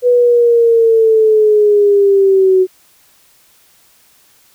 sine linear sweep, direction down, 493.9 to 370 Hz, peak -6 dBFS, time 0.02-2.67 s, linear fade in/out 50 ms, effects white hiss -50 dBFS RMS until 4.54 s

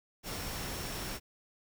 sine tone in noise, 5470 Hz, F8, 37 cents flat, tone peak -49 dBFS, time 0.23-1.2 s, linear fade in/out 50 ms, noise pink, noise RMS -39 dBFS, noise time 0.23-1.2 s, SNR -13 dB, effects none

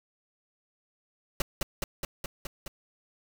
pink noise with echo, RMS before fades -27 dBFS, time 1.4-1.42 s, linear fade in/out 2 ms, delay 210 ms, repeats 6, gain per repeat -2 dB, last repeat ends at 2.68 s, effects none

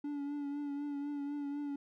triangle tone with vibrato, 287 Hz, D4, 40 cents flat, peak -34 dBFS, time 0.04-1.76 s, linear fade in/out 5 ms, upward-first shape triangle, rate 4 Hz, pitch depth 37 cents each way, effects none

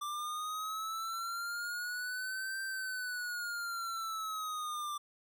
square linear two-way sweep, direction up then down, 1174.7 to 1568 to 1174.7 Hz, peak -37 dBFS, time 0.01-4.98 s, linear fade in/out 10 ms, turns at 2.61 s, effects none

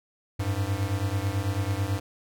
square beating tone pair, 94.4 / 103.5 Hz, F#2 / G#2, +35 / -5 cents, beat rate 9.1 Hz, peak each -29 dBFS, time 0.39-2 s, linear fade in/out 10 ms, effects none

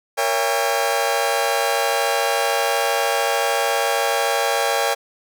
sawtooth chord, A# diminished seventh, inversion none, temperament just, 466.2 / 559.4 / 671.3 / 805.5 Hz, A#4 / C#5 / E5 / G5, 0 / +16 / +31 / +47 cents, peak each -21 / -19 / -22 / -18 dBFS, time 0.17-4.95 s, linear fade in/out 20 ms, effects none

